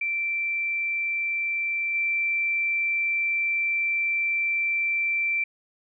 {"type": "tone with level steps", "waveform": "sine", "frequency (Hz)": 2344, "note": "D7", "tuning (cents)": -4, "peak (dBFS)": [-24, -22], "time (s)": [0.01, 5.44], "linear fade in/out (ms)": 5, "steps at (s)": 1.94, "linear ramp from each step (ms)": 10, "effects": []}